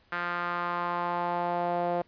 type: tone with band-pass filter sweep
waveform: sawtooth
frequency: 174.61 Hz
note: F3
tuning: in tune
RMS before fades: -30 dBFS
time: 0.12-2.02 s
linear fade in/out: 5 ms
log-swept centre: 1500 to 620 Hz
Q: 2.9
effects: pink hiss -64 dBFS RMS until 2.07 s + resampled to 11025 Hz